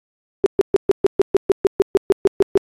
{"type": "tone bursts", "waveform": "sine", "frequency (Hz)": 391.4, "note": "G4", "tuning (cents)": -3, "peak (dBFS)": -8, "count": 15, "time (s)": [0.44, 2.575], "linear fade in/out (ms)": 0, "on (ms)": 21, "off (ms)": 130, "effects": ["AAC 32 kbps"]}